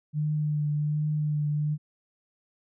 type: tone with vibrato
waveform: sine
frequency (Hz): 150.1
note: D3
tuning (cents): +38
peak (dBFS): -24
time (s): 0.13-1.78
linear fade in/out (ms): 50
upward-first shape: triangle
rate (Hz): 1.3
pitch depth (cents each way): 24
effects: none